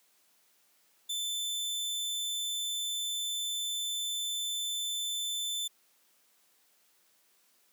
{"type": "tone", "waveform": "sawtooth", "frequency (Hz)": 3530, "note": "A7", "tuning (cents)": 5, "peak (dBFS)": -29, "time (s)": [1.09, 5.68], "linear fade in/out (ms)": 10, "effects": ["white hiss -68 dBFS RMS until 7.72 s", "high-pass 200 Hz 12 dB/octave"]}